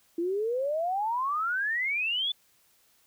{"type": "exponential sweep", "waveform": "sine", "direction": "up", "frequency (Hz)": [329.6, 3520], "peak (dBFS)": -26, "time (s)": [0.18, 2.32], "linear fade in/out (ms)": 5, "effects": ["white hiss -65 dBFS RMS until 3.06 s"]}